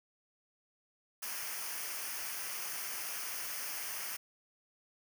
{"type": "noise with comb filter", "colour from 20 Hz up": "white", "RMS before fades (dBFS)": -40, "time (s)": [1.22, 4.17], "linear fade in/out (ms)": 10, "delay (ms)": 0.26, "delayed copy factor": -0.7, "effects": []}